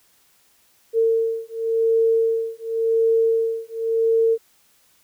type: beating tone pair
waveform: sine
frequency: 452.7 / 453.61 Hz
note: A4 / A#4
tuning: +49 / -47 cents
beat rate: 0.91 Hz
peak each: -20 dBFS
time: 0.93-4.38 s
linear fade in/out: 50 ms
effects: white hiss -59 dBFS RMS until 5.03 s